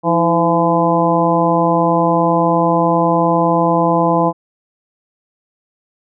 harmonic tone with a mistuned harmonic, 169.5 Hz, E3, 49 cents sharp, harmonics 1 / 2 / 3 / 4 / 5 / 6, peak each -18 / -18 / -18 / -18 / -18 / -18 dBFS, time 0.03-4.33 s, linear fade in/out 50 ms, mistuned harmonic 2, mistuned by -64 cents, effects none

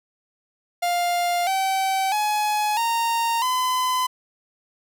45% pulse tone with pitch steps, 701 / 768.9 / 843.3 / 925 / 1014.5 Hz, F5 / G5 / G#5 / A#5 / B5, +6 / -34 / +26 / -14 / +46 cents, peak -20 dBFS, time 0.82-4.07 s, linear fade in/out 10 ms, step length 650 ms, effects none

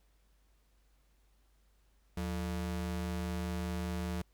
square ring-modulated tone, 130 Hz, C3, 11 cents flat, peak -32 dBFS, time 2.17-4.22 s, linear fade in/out 5 ms, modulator 52.5 Hz, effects added 50 Hz sine -66 dBFS peak until 4.33 s + pink hiss -75 dBFS RMS until 4.33 s

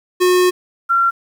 square / sine tone pair in turn, 362.6 / 1369 Hz, F#4 / F6, -35 / -35 cents, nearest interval octave + major seventh, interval 2300 cents, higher second, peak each -11 dBFS, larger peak neither, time 0.2-0.51 / 0.89-1.11 s, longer first, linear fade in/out 20 ms, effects 8-bit

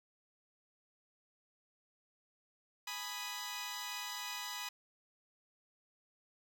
10% pulse chord, G# minor, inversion none, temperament equal, 830.6 / 987.8 / 1244.5 Hz, G#5 / B5 / D#6, 0 / 0 / 0 cents, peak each -39 / -34 / -39 dBFS, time 2.87-4.69 s, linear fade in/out 5 ms, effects none

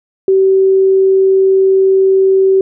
sine tone, 383.6 Hz, G4, 37 cents flat, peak -6 dBFS, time 0.28-2.61 s, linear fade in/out 2 ms, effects none

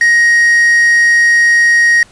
triangle tone with quantisation, 1878 Hz, A#6, 12 cents sharp, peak -4 dBFS, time 0.01-2.03 s, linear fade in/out 2 ms, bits 4, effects pink hiss -44 dBFS RMS until 2.11 s + resampled to 22050 Hz

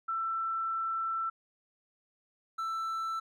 sine / triangle tone pair in turn, 1335 / 1328.7 Hz, E6 / E6, +22 / +13 cents, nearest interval unison, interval 9 cents, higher first, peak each -30 / -30 dBFS, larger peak neither, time 0.08-1.3 / 2.58-3.2 s, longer first, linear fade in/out 10 ms, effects none

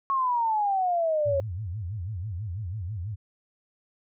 sine exponential sweep, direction down, 1102 to 544 Hz, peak -22 dBFS, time 0.1-1.4 s, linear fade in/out 0 ms
sine tone with vibrato, 97.1 Hz, G2, 16 cents flat, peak -30 dBFS, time 1.25-3.16 s, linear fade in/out 20 ms, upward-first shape sine, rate 6.1 Hz, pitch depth 250 cents each way
effects none

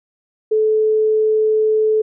sine tone, 433.6 Hz, A4, 25 cents flat, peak -12 dBFS, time 0.51-2.02 s, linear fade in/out 10 ms, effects none

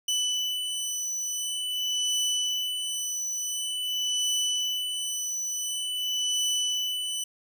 25% pulse beating tone pair, 2986 / 2986.47 Hz, F#7 / F#7, +15 / +15 cents, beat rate 0.47 Hz, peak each -26 / -27 dBFS, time 0.08-7.24 s, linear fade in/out 5 ms, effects none

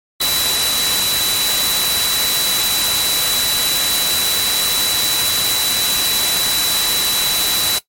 sine tone in noise, 3951 Hz, B7, in tune, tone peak -17 dBFS, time 0.2-7.79 s, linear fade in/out 10 ms, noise white, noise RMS -18 dBFS, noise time 0.2-7.79 s, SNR -2 dB, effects noise-tail reverb RT60 0.1 s tail -17 dB re dry + MP3 64 kbps

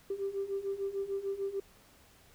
sine beating tone pair, 390 / 396.7 Hz, G4 / G4, -9 / +21 cents, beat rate 6.7 Hz, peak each -37 / -34 dBFS, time 0.1-1.6 s, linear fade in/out 5 ms, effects tanh soft clip ceiling -26 dBFS + pink hiss -61 dBFS RMS until 2.34 s

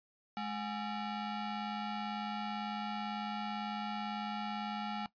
30% pulse ring-modulated tone, 520 Hz, C5, 11 cents flat, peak -31 dBFS, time 0.37-5.06 s, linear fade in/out 0 ms, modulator 309 Hz, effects noise-tail reverb RT60 0.1 s tail -17 dB re dry + resampled to 11025 Hz

